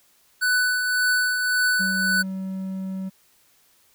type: tone with tremolo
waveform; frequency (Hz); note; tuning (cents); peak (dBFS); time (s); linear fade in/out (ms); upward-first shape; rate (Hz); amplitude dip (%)
square; 1493; F#6; +15; -18; 0.41-2.23; 20; triangle; 1.8; 45
type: tone with pitch glide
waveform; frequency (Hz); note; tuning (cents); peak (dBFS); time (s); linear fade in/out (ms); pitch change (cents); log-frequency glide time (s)
triangle; 191.4 to 190.08; G3 to F#3; -41 to +47; -25; 1.79-3.1; 20; -12; 1.94-2.18
effects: white hiss -60 dBFS RMS until 3.94 s